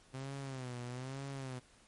sawtooth tone with vibrato, 129.8 Hz, C3, 13 cents flat, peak -37 dBFS, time 0.13-1.6 s, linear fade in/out 20 ms, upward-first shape sine, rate 1.1 Hz, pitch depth 110 cents each way, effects pink hiss -64 dBFS RMS until 1.87 s + MP3 48 kbps

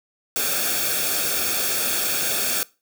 white noise with comb filter, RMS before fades -23 dBFS, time 0.36-2.63 s, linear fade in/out 0 ms, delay 1 ms, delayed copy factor -0.7, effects noise-tail reverb RT60 0.3 s tail -22 dB re dry

